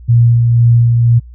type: tone with tremolo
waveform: sine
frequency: 118.1 Hz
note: A#2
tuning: 23 cents sharp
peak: -4 dBFS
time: 0.08-1.2 s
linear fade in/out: 20 ms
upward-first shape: sine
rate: 2 Hz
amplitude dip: 30%
effects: added 60 Hz sine -31 dBFS peak until 1.34 s